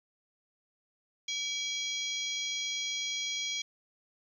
harmonic tone with a mistuned harmonic, 821 Hz, G#5, 20 cents flat, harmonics 3 / 4 / 5 / 6 / 7 / 8, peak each -39 / -35 / -42 / -45 / -41 / -42 dBFS, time 1.28-3.62 s, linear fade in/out 5 ms, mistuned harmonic 3, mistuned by -120 cents, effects 11-bit

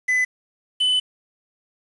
triangle tone pair in turn, 2008 / 3009 Hz, B6 / F#7, +28 / +28 cents, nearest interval perfect fifth, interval 700 cents, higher second, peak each -15 dBFS, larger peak neither, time 0.08-0.25 / 0.8-1 s, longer second, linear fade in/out 10 ms, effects resampled to 24000 Hz + 7-bit

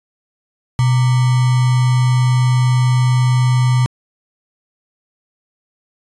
sine tone with sample-and-hold, 125.5 Hz, B2, 28 cents sharp, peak -10 dBFS, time 0.79-3.86 s, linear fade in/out 0 ms, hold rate 1050 Hz, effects resampled to 22050 Hz

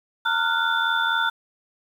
sine tone cluster, 913 / 1391 / 1475 / 3531 Hz, A#5 / F6 / F#6 / A7, -36 / -7 / -6 / +5 cents, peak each -26 / -23 / -25 / -28 dBFS, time 0.25-1.3 s, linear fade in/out 10 ms, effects 8-bit

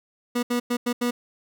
30% pulse tone bursts at uneven times, 242.5 Hz, B3, 31 cents flat, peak -19 dBFS, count 5, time 0.35-0.43 / 0.5-0.6 / 0.7-0.77 / 0.86-0.93 / 1.01-1.11 s, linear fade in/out 10 ms, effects none

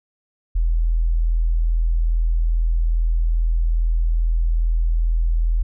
sine tone, 41.2 Hz, E1, in tune, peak -15 dBFS, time 0.55-5.63 s, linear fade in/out 10 ms, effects none

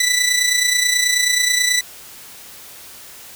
15% pulse tone with amplitude modulation, 1978 Hz, B6, 2 cents sharp, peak -6 dBFS, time 0-1.81 s, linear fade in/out 5 ms, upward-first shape sine, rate 29.3 Hz, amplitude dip 55%, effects white hiss -39 dBFS RMS until 3.35 s

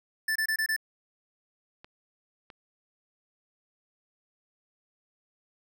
square tone bursts, 1760 Hz, A6, in tune, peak -26 dBFS, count 5, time 0.28-0.764 s, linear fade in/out 5 ms, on 76 ms, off 26 ms
clicks, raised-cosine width 0.3 ms, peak -31 dBFS, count 2, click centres 1.845 / 2.502 s
effects none

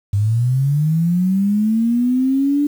sine linear sweep, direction up, 97.9 to 293.7 Hz, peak -13 dBFS, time 0.13-2.67 s, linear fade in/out 5 ms, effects 7-bit

